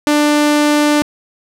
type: tone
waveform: sawtooth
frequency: 296.3 Hz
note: D4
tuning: 15 cents sharp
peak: -6 dBFS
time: 0.07-1.02 s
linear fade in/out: 0 ms
effects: low-pass 11000 Hz 12 dB/octave